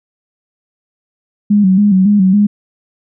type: tone with vibrato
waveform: sine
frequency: 196.9 Hz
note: G3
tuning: 8 cents sharp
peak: -6 dBFS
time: 1.5-2.47 s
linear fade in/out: 10 ms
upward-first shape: square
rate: 3.6 Hz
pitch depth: 81 cents each way
effects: none